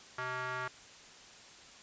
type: tone with band-pass filter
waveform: square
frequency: 127.3 Hz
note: C3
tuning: 47 cents flat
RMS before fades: -38 dBFS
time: 0.18-0.68 s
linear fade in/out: 5 ms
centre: 1400 Hz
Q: 2.4
effects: white hiss -54 dBFS RMS until 1.82 s + resampled to 16000 Hz